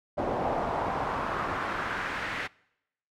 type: noise with band-pass filter sweep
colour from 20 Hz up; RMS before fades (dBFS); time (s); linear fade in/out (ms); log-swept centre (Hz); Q
brown; -31; 0.17-2.48; 20; 640 to 2000; 1.9
effects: noise-tail reverb RT60 0.8 s tail -24 dB re dry